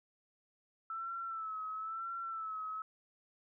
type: tone with vibrato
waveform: sine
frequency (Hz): 1318.5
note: E6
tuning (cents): 0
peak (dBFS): -38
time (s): 0.9-2.82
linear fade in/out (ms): 2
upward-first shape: sine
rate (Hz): 1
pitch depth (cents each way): 55
effects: none